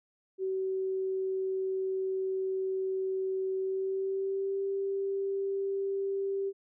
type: tone with pitch glide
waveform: sine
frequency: 380 to 392.3 Hz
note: F#4 to G4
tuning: +46 to +1 cents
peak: -29 dBFS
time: 0.38-6.53 s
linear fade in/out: 50 ms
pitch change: +55 cents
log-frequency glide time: 3.57-4.62 s
effects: none

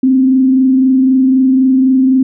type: tone with frequency modulation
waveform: sine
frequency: 261.6 Hz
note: C4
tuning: in tune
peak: -6 dBFS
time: 0.03-2.23 s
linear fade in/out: 5 ms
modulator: 23.9 Hz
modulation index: 0.3
effects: none

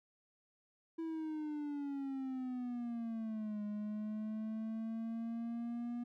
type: exponential two-way sweep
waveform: triangle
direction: down then up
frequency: 329.6 to 207.7 to 240.7 Hz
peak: -36 dBFS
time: 0.98-6.04 s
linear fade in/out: 10 ms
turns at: 3.63 s
effects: none

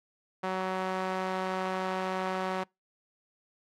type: tone with band-pass filter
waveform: sawtooth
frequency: 187.2 Hz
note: F#3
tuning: 20 cents sharp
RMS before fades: -32 dBFS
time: 0.43-2.64 s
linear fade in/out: 10 ms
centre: 960 Hz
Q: 0.93
effects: noise-tail reverb RT60 0.2 s tail -26 dB re dry + AAC 64 kbps

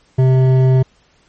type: tone with hard clipping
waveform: sine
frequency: 130.2 Hz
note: C3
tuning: 8 cents flat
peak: -10 dBFS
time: 0.18-0.83 s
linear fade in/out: 10 ms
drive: 10 dB
effects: pink hiss -55 dBFS RMS until 1.28 s + MP3 32 kbps

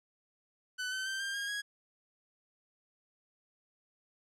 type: tone with pitch steps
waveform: sawtooth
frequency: 1501 / 1530.8 / 1561.1 / 1592.1 / 1623.7 / 1655.9 Hz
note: F#6 / G6 / G6 / G6 / G#6 / G#6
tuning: +24 / -42 / -8 / +26 / -40 / -6 cents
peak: -31 dBFS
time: 0.78-1.62 s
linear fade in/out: 20 ms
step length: 140 ms
effects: low-pass 9000 Hz 12 dB/octave

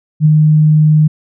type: tone with ADSR envelope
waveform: sine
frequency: 153.6 Hz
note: D#3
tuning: 22 cents flat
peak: -3 dBFS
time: 0.2-1.08 s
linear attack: 54 ms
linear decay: 13 ms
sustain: -2 dB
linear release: 12 ms
effects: none

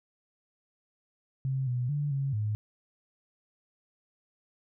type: tone with pitch steps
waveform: sine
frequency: 133.2 / 123.7 / 145.8 / 137.4 / 106.2 Hz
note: C3 / B2 / D3 / C#3 / G#2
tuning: +31 / +3 / -12 / -15 / +39 cents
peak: -27 dBFS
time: 1.45-2.55 s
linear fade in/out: 0 ms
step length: 220 ms
effects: none

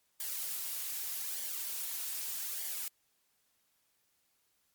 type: noise with flanger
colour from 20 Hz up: blue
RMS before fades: -38 dBFS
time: 0.2-2.88 s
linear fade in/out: 2 ms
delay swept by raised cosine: 0.75 to 5.05 ms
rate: 0.82 Hz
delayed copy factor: -0.5
effects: white hiss -75 dBFS RMS until 4.74 s + MP3 96 kbps

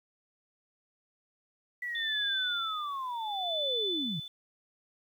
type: linear sweep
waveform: sine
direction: down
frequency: 1975.5 to 137.1 Hz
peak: -33 dBFS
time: 1.82-4.2 s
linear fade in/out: 5 ms
type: tone with tremolo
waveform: sine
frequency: 3500 Hz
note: A7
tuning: 10 cents flat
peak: -29 dBFS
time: 1.95-4.28 s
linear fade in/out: 2 ms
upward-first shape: sine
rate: 0.69 Hz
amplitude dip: 95%
effects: 10-bit

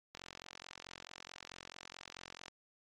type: click train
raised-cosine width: 0.2 ms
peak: -29 dBFS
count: 105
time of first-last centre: 0.15-2.482 s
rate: 44.6 Hz
effects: AAC 32 kbps

